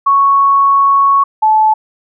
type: tone pair in turn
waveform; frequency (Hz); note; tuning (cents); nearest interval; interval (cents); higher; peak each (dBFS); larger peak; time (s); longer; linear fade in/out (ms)
sine; 1108.7 / 867.6; C#6 / A5; 0 / -25; major third; 425; first; -6; neither; 0.06-1.24 / 1.42-1.74; first; 10
effects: none